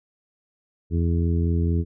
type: harmonic tone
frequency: 84.4 Hz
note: E2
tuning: 41 cents sharp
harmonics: 1 / 2 / 3 / 4 / 5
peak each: -20 / -26 / -30 / -32 / -34 dBFS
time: 0.9-1.85 s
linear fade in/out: 50 ms
effects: none